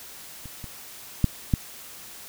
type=clicks; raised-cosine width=5 ms; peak=-28 / -25 / -6 / -7 dBFS; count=4; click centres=0.457 / 0.642 / 1.243 / 1.538 s; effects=white hiss -43 dBFS RMS until 2.28 s